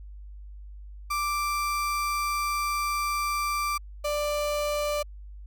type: tone pair in turn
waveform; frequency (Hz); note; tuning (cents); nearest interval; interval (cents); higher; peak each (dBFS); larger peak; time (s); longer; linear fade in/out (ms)
35% pulse; 1175 / 590.2; D6 / D5; +1 / +8; octave; 1193; first; -24; neither; 1.1-3.78 / 4.04-5.03; first; 10
effects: added 50 Hz sine -40 dBFS peak until 5.46 s